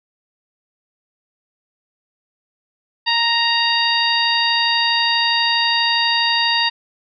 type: harmonic tone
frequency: 932.3 Hz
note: A#5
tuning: in tune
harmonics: 1 / 2 / 3 / 4 / 5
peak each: -21 / -21 / -21 / -21 / -21 dBFS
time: 3.06-6.7 s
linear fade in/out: 20 ms
effects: none